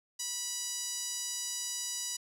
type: tone with band-pass filter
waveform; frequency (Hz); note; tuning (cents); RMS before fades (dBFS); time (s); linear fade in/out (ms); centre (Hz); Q
5% pulse; 978; B5; -17; -37; 0.19-2.17; 10; 6300; 1.4
effects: none